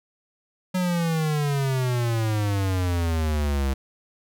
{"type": "exponential sweep", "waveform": "square", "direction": "down", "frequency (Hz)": [185.6, 66.3], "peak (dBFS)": -22, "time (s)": [0.74, 3.74], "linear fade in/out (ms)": 10, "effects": []}